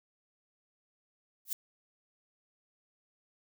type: noise with exponential growth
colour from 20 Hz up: violet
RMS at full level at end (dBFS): -28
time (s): 1.45-1.53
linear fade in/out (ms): 2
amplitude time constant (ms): 17
effects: none